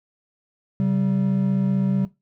triangle tone pair together, 136.61 / 192.3 Hz, C#3 / G3, -25 / -33 cents, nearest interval tritone, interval 592 cents, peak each -21 / -18 dBFS, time 0.8-2.05 s, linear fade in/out 0 ms, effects noise-tail reverb RT60 0.2 s tail -17 dB re dry

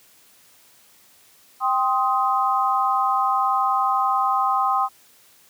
sine chord, C minor, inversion second, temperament just, 784.9 / 1046.5 / 1255.8 Hz, G5 / C6 / Eb6, +2 / 0 / +16 cents, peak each -22 dBFS, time 1.6-4.89 s, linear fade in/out 50 ms, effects white hiss -54 dBFS RMS until 5.49 s + high-pass 80 Hz 12 dB/octave

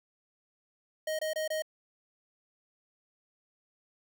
square tone bursts, 625 Hz, D#5, 8 cents sharp, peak -31 dBFS, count 4, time 1.07-1.622 s, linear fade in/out 5 ms, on 120 ms, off 24 ms, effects none

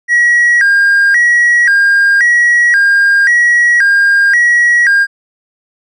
triangle tone with vibrato, 1756 Hz, A6, 4 cents flat, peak -3 dBFS, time 0.08-5.07 s, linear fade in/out 50 ms, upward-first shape square, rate 0.94 Hz, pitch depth 150 cents each way, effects tanh soft clip ceiling 0 dBFS + resampled to 24000 Hz

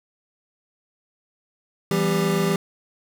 square tone cluster, 166.6 / 194.8 / 245.8 / 397 Hz, E3 / G3 / B3 / G4, +19 / -11 / -8 / +22 cents, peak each -24 / -26 / -33 / -24 dBFS, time 1.91-2.56 s, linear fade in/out 2 ms, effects none

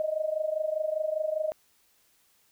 sine tone with amplitude modulation, 622.3 Hz, D#5, in tune, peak -23 dBFS, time 0-1.52 s, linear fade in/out 0 ms, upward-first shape sine, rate 25 Hz, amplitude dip 80%, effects white hiss -66 dBFS RMS until 2.51 s

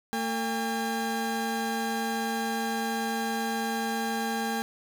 30% pulse tone pair together, 225.9 / 805 Hz, A3 / G5, +46 / +46 cents, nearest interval octave + minor seventh, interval 2200 cents, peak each -28 dBFS, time 0.13-4.62 s, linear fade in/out 0 ms, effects none

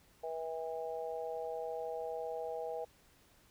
harmonic tone, 161.9 Hz, E3, 31 cents flat, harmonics 3 / 4 / 5, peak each -40 / -42 / -44 dBFS, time 0.23-2.85 s, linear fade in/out 10 ms, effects pink hiss -66 dBFS RMS until 3.5 s

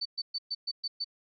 sine tone bursts, 4532 Hz, C#8, 37 cents sharp, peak -30 dBFS, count 7, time 0.01-1.045 s, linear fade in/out 10 ms, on 45 ms, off 120 ms, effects none

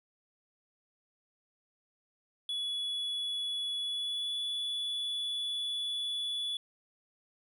triangle tone with pitch glide, 3399 to 3429 Hz, G#7 to A7, +39 to -45 cents, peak -31 dBFS, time 2.49-6.57 s, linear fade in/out 2 ms, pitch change +16 cents, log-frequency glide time 3.78-4.36 s, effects none

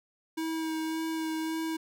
square tone with vibrato, 320.4 Hz, E4, 49 cents flat, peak -31 dBFS, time 0.37-1.77 s, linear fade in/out 10 ms, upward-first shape sine, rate 1.8 Hz, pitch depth 14 cents each way, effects none

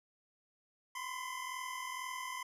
25% pulse tone pair together, 1004.4 / 1046.5 Hz, B5 / C6, +29 / 0 cents, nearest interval minor second, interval 71 cents, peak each -39 / -39 dBFS, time 0.95-2.43 s, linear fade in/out 5 ms, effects resampled to 32000 Hz

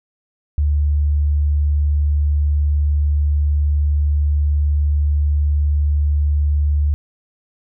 sine tone, 73.42 Hz, D2, in tune, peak -13 dBFS, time 0.58-6.94 s, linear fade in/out 0 ms, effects none

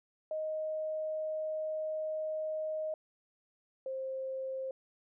sine tone pair in turn, 624 / 528.2 Hz, D#5 / C5, +5 / +16 cents, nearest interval minor third, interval 289 cents, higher first, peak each -33 / -35 dBFS, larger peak first, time 0.31-2.94 / 3.86-4.71 s, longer first, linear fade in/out 2 ms, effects none

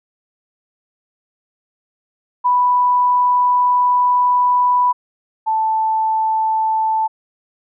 sine tone pair in turn, 987.8 / 880 Hz, B5 / A5, 0 / 0 cents, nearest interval major second, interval 200 cents, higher first, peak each -11 / -14 dBFS, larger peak first, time 2.44-4.93 / 5.46-7.08 s, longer first, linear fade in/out 20 ms, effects none

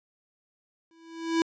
square tone with exponential growth, 329.3 Hz, E4, 2 cents flat, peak -20 dBFS, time 0.91-1.42 s, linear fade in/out 1 ms, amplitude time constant 110 ms, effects resampled to 16000 Hz

